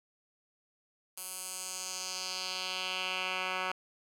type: tone with band-pass filter sweep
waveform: 10% pulse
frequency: 185.5 Hz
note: F#3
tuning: 5 cents sharp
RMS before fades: -37 dBFS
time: 1.17-3.72 s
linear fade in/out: 5 ms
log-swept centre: 11000 to 1800 Hz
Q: 1.9
effects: 10-bit